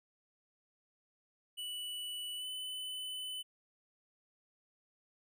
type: tone with pitch glide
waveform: square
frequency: 2960 to 3012 Hz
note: F#7 to F#7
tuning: 0 to +30 cents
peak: -40 dBFS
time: 1.57-3.43 s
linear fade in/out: 20 ms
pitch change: +30 cents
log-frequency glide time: 2.37-2.45 s
effects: none

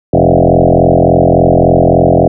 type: tone with frequency modulation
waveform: sine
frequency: 392 Hz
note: G4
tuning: in tune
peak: -4 dBFS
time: 0.13-2.28 s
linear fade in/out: 5 ms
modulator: 43.5 Hz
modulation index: 7.2
effects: none

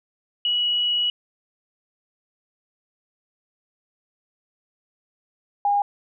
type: tone pair in turn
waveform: sine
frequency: 2924 / 812.7 Hz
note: F#7 / G#5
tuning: -21 / -38 cents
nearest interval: octave + minor seventh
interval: 2217 cents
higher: first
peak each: -19 / -17 dBFS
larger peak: second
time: 0.45-1.1 / 5.65-5.82 s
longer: first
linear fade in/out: 2 ms
effects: none

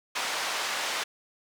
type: band-pass noise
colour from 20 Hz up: pink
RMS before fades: -31 dBFS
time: 0.15-1.04 s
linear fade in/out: 10 ms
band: 810 to 6500 Hz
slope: 12 dB/octave
effects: none

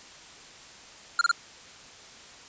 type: tone bursts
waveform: square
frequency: 1396.9 Hz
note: F6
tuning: in tune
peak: -19 dBFS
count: 3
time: 1.19-1.314 s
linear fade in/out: 2 ms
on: 22 ms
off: 29 ms
effects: white hiss -48 dBFS RMS until 2.48 s + resampled to 16000 Hz

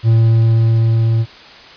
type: tone with level ramp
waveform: triangle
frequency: 113.5 Hz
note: A#2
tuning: 46 cents flat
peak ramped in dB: -5 to -9 dBFS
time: 0.03-1.26 s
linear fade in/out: 50 ms
effects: white hiss -38 dBFS RMS until 1.76 s + resampled to 11025 Hz

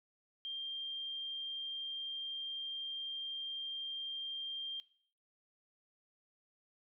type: tone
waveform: sine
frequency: 3186 Hz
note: G7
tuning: 27 cents sharp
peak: -39 dBFS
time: 0.45-4.8 s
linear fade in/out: 0 ms
effects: noise-tail reverb RT60 0.6 s tail -19 dB re dry

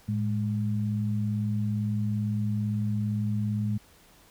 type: tone pair together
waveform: sine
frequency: 110 / 207.7 Hz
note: A2 / G#3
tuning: 0 / 0 cents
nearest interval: major seventh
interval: 1100 cents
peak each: -27 / -29 dBFS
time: 0.08-3.78 s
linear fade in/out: 10 ms
effects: pink hiss -57 dBFS RMS until 4.3 s

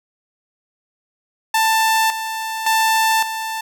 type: tone with tremolo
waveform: sawtooth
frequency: 887 Hz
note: A5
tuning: 14 cents sharp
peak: -10 dBFS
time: 1.54-3.61 s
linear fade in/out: 5 ms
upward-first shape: square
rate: 0.89 Hz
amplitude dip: 65%
effects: none

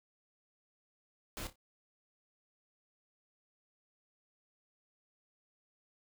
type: noise with echo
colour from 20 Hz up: pink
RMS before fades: -42 dBFS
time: 1.37-1.47 s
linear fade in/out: 0 ms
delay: 29 ms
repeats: 3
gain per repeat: -11 dB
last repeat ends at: 1.557 s
effects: none

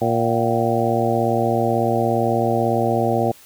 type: harmonic tone with a mistuned harmonic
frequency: 116.54 Hz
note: A#2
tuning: in tune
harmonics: 1 / 2 / 3 / 4 / 5 / 6 / 7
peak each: -24 / -24 / -24 / -24 / -24 / -24 / -24 dBFS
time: 0.01-3.32 s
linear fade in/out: 10 ms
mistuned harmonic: 7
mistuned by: -84 cents
effects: white hiss -47 dBFS RMS until 3.45 s

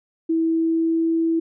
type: tone with pitch glide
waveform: sine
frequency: 326.1 to 328.4 Hz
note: E4 to E4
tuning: -19 to -6 cents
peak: -17 dBFS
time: 0.29-1.4 s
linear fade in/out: 10 ms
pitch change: +13 cents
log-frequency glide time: 0.43-1.1 s
effects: none

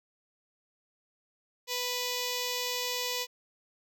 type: tone with notch filter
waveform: 5% pulse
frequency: 493.9 Hz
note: B4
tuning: in tune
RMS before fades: -33 dBFS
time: 1.67-3.27 s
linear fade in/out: 50 ms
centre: 1500 Hz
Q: 1.7
effects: none

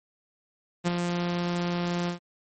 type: tone with ADSR envelope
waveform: sawtooth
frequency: 174.61 Hz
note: F3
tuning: in tune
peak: -17 dBFS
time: 0.84-2.19 s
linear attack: 32 ms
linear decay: 20 ms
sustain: -5 dB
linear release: 110 ms
effects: MP3 32 kbps

